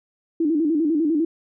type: tone with vibrato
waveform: sine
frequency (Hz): 311.7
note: D#4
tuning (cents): +3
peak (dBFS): -17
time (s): 0.4-1.25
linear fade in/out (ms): 5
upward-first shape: square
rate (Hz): 10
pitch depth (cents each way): 100
effects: none